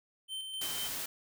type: tone with tremolo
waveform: square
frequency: 3100 Hz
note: G7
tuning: 20 cents flat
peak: -37 dBFS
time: 0.28-0.9 s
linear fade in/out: 50 ms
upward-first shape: square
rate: 3.9 Hz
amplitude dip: 35%
type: noise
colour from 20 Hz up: white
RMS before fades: -38 dBFS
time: 0.61-1.06 s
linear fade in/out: 5 ms
effects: none